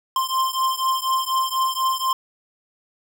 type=beating tone pair; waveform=square; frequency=1046.5 / 1050.6 Hz; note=C6 / C6; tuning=0 / +7 cents; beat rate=4.1 Hz; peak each=-23 / -24 dBFS; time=0.16-2.13 s; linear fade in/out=2 ms; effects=none